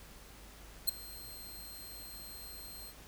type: tone with ADSR envelope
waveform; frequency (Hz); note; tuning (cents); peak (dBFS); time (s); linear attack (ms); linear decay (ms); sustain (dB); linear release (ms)
5% pulse; 4186; C8; 0; -17; 0.87-2.94; 18; 8; -23; 57
effects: added 50 Hz sine -55 dBFS peak until 3.07 s + pink hiss -55 dBFS RMS until 3.07 s